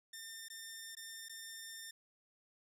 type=tone with dropouts; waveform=10% pulse; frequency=1805 Hz; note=A6; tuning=44 cents sharp; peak=-38 dBFS; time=0.13-1.91 s; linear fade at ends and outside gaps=5 ms; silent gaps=0.484-0.5 / 0.952-0.968 / 1.285-1.294 s; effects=none